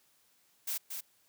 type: noise with echo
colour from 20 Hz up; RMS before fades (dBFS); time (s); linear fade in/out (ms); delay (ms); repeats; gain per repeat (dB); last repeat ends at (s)
blue; -35; 0.67-0.78; 10; 230; 1; -5; 1.01
effects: white hiss -69 dBFS RMS until 1.28 s + high-pass 80 Hz 12 dB/octave